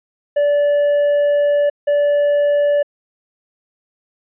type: tone bursts at uneven times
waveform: triangle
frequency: 580 Hz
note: D5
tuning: 22 cents flat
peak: -10 dBFS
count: 2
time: 0.36-1.7 / 1.87-2.83 s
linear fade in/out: 10 ms
effects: resampled to 8000 Hz